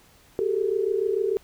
sine tone cluster, 381.3 / 408.1 / 448 Hz, G4 / G#4 / A4, -48 / -30 / +31 cents, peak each -26 dBFS, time 0.39-1.37 s, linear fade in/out 0 ms, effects pink hiss -56 dBFS RMS until 1.43 s

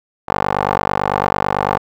15% pulse tone with band-pass filter, 49 Hz, G1, in tune, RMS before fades -18 dBFS, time 0.28-1.78 s, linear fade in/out 10 ms, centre 900 Hz, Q 2, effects none

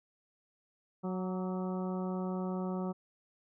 harmonic tone with a mistuned harmonic, 184.8 Hz, F#3, 2 cents flat, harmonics 1 / 2 / 3 / 4 / 5 / 6 / 7, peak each -34 / -40 / -44 / -46 / -48 / -50 / -51 dBFS, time 1.03-2.93 s, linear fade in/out 20 ms, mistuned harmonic 6, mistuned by +54 cents, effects none

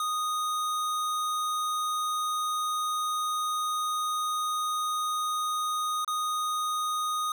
square tone with dropouts, 1240 Hz, D#6, 6 cents flat, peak -28 dBFS, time 0-7.32 s, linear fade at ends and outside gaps 2 ms, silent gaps 6.047-6.077 s, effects none

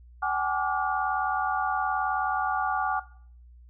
sine tone cluster, 761 / 840 / 1168 / 1426 Hz, F#5 / G#5 / D6 / F6, +48 / +19 / -10 / +36 cents, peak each -30 dBFS, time 0.22-3 s, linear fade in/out 10 ms, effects noise-tail reverb RT60 0.5 s tail -17 dB re dry + added 60 Hz sine -48 dBFS peak until 3.69 s

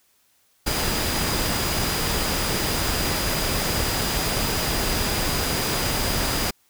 sine tone in noise, 4904 Hz, D#8, 26 cents flat, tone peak -32 dBFS, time 0.66-6.51 s, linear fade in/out 10 ms, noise pink, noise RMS -24 dBFS, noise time 0.66-6.51 s, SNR -11 dB, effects white hiss -63 dBFS RMS until 6.69 s

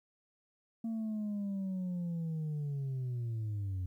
sine linear sweep, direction down, 228.7 to 89.6 Hz, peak -31 dBFS, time 0.84-3.86 s, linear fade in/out 5 ms, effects tanh soft clip ceiling -33 dBFS + 12-bit

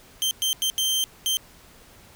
sawtooth tone bursts at uneven times, 3136 Hz, G7, in tune, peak -18 dBFS, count 5, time 0.22-0.31 / 0.42-0.53 / 0.62-0.7 / 0.78-1.04 / 1.26-1.37 s, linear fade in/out 0 ms, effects pink hiss -51 dBFS RMS until 2.15 s

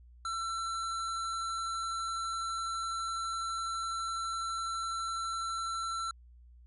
square tone, 1344 Hz, E6, 33 cents sharp, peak -34 dBFS, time 0.25-6.11 s, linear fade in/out 2 ms, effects added 60 Hz sine -53 dBFS peak until 6.66 s + resampled to 24000 Hz

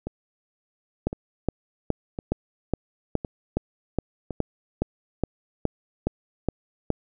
two click trains, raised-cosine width 2 ms, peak -9 / -17 dBFS, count 15 / 5, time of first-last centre 1.07-6.903 / 0.07-4.307 s, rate 2.4 / 0.944 Hz, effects none

